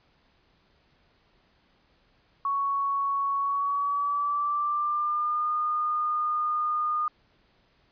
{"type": "tone with pitch glide", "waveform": "sine", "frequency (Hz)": [1113, 1220.8], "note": ["C#6", "D#6"], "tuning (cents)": [7, -33], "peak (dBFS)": -24, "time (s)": [2.45, 7.08], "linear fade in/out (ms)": 2, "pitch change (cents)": 160, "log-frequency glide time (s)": [3.38, 5.51], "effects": ["pink hiss -65 dBFS RMS until 7.91 s", "resampled to 11025 Hz"]}